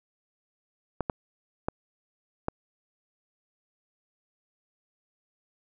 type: clicks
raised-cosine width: 1 ms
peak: -13 dBFS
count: 4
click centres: 1.007 / 1.098 / 1.685 / 2.484 s
effects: none